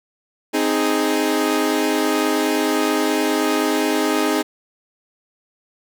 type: chord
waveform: sawtooth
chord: Ab major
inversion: first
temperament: equal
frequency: 261.6 / 311.1 / 415.3 Hz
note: C4 / Eb4 / Ab4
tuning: 0 / 0 / 0 cents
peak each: -19 / -16 / -18 dBFS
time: 0.53-4.43 s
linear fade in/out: 20 ms
effects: none